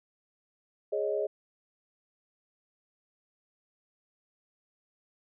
sine chord, Ab suspended fourth, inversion none, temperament just, 415.3 / 553.7 / 623 Hz, Ab4 / Db5 / Eb5, 0 / -2 / +2 cents, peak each -31 / -33 / -32 dBFS, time 0.92-1.27 s, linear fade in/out 10 ms, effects none

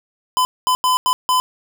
square tone bursts at uneven times, 1013 Hz, B5, 44 cents sharp, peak -14 dBFS, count 5, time 0.37-0.45 / 0.67-0.75 / 0.84-0.97 / 1.06-1.13 / 1.29-1.4 s, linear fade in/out 0 ms, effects none

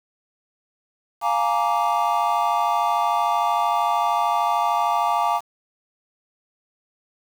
triangle chord, Bb dominant seventh, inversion second, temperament just, 699.2 / 839.1 / 932.3 / 1165.4 Hz, F5 / Ab5 / Bb5 / D6, +2 / +18 / 0 / -14 cents, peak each -22 dBFS, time 1.21-5.41 s, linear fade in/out 50 ms, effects 7-bit

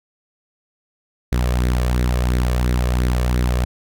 sawtooth tone with flanger, 61.5 Hz, B1, 7 cents flat, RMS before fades -18 dBFS, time 1.32-3.65 s, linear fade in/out 5 ms, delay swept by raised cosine 0.49 to 1.79 ms, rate 2.9 Hz, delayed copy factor +0.5, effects none

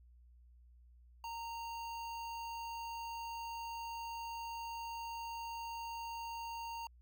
square tone with notch filter, 925 Hz, A#5, 14 cents flat, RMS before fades -44 dBFS, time 1.24-6.87 s, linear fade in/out 2 ms, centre 9600 Hz, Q 1.4, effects added 60 Hz sine -59 dBFS peak until 7.01 s

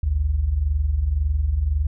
sine tone pair together, 52.92 / 74.8 Hz, G#1 / D2, +33 / +32 cents, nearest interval tritone, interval 599 cents, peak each -24 / -19 dBFS, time 0.03-1.87 s, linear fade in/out 5 ms, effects none

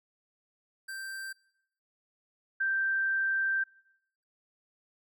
square / sine tone pair in turn, 1568 / 1568 Hz, G6 / G6, 0 / 0 cents, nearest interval unison, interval 0 cents, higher neither, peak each -38 / -26 dBFS, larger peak second, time 0.88-1.33 / 2.6-3.64 s, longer second, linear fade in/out 10 ms, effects noise-tail reverb RT60 0.8 s tail -24 dB re dry

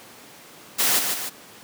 white noise with echo, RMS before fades -20 dBFS, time 0.78-1 s, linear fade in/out 20 ms, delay 150 ms, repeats 2, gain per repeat -5 dB, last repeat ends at 1.3 s, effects pink hiss -45 dBFS RMS until 1.63 s + high-pass 200 Hz 12 dB/octave

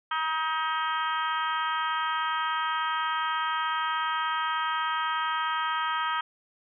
harmonic tone, 316.6 Hz, D#4, 30 cents sharp, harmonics 3 / 4 / 5 / 6 / 7 / 8 / 9 / 10, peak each -31 / -29 / -34 / -38 / -44 / -44 / -45 / -37 dBFS, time 0.11-6.21 s, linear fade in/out 5 ms, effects none

